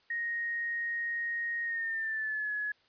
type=tone with pitch glide; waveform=sine; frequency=1869 to 1694.2 Hz; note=A#6 to G#6; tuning=+4 to +34 cents; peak=-31 dBFS; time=0.1-2.72 s; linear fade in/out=5 ms; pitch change=-170 cents; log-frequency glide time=1.64-2.52 s; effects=white hiss -67 dBFS RMS until 2.88 s + resampled to 11025 Hz